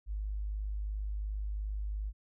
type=tone; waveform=sine; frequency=51.4 Hz; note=G#1; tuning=17 cents flat; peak=-33 dBFS; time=0.06-2.13 s; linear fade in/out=50 ms; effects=none